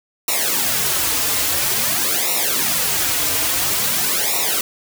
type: noise with flanger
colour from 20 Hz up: white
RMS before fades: -19 dBFS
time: 0.28-4.61 s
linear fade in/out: 2 ms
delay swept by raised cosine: 0.62 to 5.42 ms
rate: 0.49 Hz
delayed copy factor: -1
effects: none